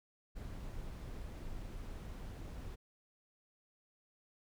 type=noise; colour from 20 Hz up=brown; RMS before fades=-45 dBFS; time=0.35-2.76 s; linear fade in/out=20 ms; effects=none